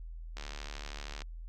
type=click train; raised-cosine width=0.2 ms; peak=-25 dBFS; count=63; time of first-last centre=0.37-1.219 s; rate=73 Hz; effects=added 41 Hz sine -41 dBFS peak until 1.48 s + Opus 48 kbps